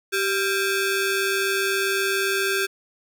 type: ring-modulated tone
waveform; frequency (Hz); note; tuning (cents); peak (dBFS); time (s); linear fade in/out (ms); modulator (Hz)
sawtooth; 987.8; B5; 0; -14; 0.12-2.67; 20; 599
effects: none